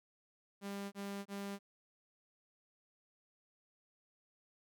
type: tone bursts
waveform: sawtooth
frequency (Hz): 199.5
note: G3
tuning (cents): +31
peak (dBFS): -37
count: 3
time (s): 0.61-1.59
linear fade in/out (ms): 50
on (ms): 310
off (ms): 25
effects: none